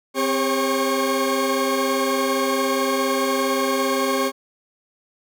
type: tone cluster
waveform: 40% pulse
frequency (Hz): 262.8 / 401.2 / 543 / 1096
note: C4 / G4 / C#5 / C#6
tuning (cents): +8 / +40 / -36 / -20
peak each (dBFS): -24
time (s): 0.14-4.32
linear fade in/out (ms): 50
effects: none